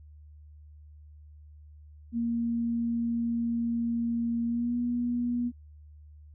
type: tone with pitch glide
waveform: sine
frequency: 233.5 to 241.3 Hz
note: A#3 to B3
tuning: +3 to -40 cents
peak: -26 dBFS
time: 2.12-5.52 s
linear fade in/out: 50 ms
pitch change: +57 cents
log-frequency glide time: 4.46-4.76 s
effects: added 75 Hz sine -48 dBFS peak until 6.34 s